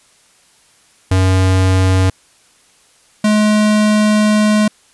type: tone pair in turn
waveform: square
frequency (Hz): 93.8 / 212.1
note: F#2 / G#3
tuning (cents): +24 / +37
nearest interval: octave + major second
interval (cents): 1413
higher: second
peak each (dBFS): -10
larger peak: neither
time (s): 1.11-2.1 / 3.24-4.68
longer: second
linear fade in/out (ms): 5
effects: white hiss -51 dBFS RMS until 4.93 s + resampled to 24000 Hz